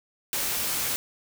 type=noise; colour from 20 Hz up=white; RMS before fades=-28 dBFS; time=0.33-0.96 s; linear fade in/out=0 ms; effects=none